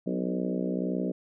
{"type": "harmonic tone with a mistuned harmonic", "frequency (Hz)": 61.74, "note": "B1", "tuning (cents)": 0, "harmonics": [3, 4, 5, 6, 7, 8, 9, 10], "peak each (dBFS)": [-31, -33, -35, -37, -38, -39, -40, -41], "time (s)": [0.06, 1.12], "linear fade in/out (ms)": 10, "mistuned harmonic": 4, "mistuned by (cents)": 38, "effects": []}